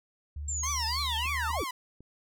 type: tone with pitch glide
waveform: sine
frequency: 73.42 to 74.92 Hz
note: D2 to D2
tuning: 0 to +35 cents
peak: -34 dBFS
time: 0.36-1.62 s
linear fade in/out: 5 ms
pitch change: +35 cents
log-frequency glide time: 1.09-1.5 s
type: linear sweep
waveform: sine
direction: down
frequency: 7459 to 260 Hz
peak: -31 dBFS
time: 0.48-1.64 s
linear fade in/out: 5 ms
type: tone with vibrato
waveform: sawtooth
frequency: 1011 Hz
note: B5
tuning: 40 cents sharp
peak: -29 dBFS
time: 0.63-1.71 s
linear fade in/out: 5 ms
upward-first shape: triangle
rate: 3.3 Hz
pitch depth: 260 cents each way
type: clicks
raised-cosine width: 3 ms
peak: -38 dBFS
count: 3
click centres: 1.258 / 1.504 / 2.006 s
effects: none